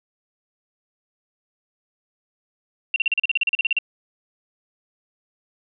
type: tone bursts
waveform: sine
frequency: 2741 Hz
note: F7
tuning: 33 cents flat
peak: -16 dBFS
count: 15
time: 2.94-3.787 s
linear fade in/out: 2 ms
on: 21 ms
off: 38 ms
effects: none